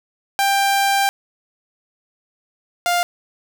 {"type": "tone pair in turn", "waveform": "sawtooth", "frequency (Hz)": [791, 701.5], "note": ["G5", "F5"], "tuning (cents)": [15, 8], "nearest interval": "major second", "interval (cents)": 207, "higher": "first", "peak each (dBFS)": [-11, -12], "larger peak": "first", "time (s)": [[0.39, 1.09], [2.86, 3.03]], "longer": "first", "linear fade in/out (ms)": 0, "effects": []}